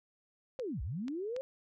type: linear two-way sweep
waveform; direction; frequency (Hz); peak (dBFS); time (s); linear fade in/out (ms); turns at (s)
sine; down then up; 543 to 50.2 to 543; -35; 0.59-1.41; 0; 0.82
type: clicks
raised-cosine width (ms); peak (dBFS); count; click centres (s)
0.2; -32 / -30 / -29; 3; 0.597 / 1.082 / 1.364
effects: none